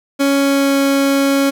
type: tone with pitch glide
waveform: 30% pulse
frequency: 278 to 276.2 Hz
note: C#4 to C#4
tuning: +5 to -6 cents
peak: -9 dBFS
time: 0.19-1.51 s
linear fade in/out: 20 ms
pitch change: -11 cents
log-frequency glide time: 0.36-0.79 s
effects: none